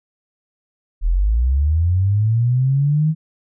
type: linear sweep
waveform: sine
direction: up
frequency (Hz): 37.1 to 160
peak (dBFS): -13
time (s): 1.01-3.15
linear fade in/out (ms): 50
effects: none

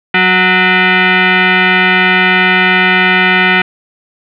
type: tone with frequency modulation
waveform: sine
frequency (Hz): 185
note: F#3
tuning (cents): 0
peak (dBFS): -6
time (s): 0.14-3.62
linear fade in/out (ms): 5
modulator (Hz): 553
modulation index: 4.6
effects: none

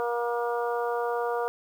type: harmonic tone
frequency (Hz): 237.8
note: A#3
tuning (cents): +35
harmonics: 2 / 3 / 4 / 5 / 6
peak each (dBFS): -28 / -32 / -34 / -36 / -38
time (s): 0-1.48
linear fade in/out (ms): 0
effects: 9-bit

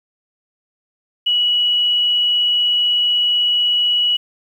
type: tone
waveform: sine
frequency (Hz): 2929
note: F#7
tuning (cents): -18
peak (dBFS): -13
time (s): 1.26-4.17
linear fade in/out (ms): 10
effects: 8-bit

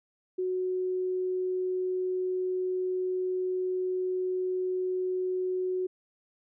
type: tone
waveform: sine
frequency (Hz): 368.8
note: F#4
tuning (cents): -6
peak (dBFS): -27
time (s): 0.38-5.87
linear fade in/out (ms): 10
effects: none

